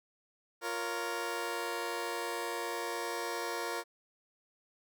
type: chord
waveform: 15% pulse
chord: Bb minor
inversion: second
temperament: just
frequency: 349.6 / 466.2 / 559.4 Hz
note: F4 / Bb4 / Db5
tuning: +2 / 0 / +16 cents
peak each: -33 / -31 / -35 dBFS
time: 0.61-3.84 s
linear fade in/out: 50 ms
effects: none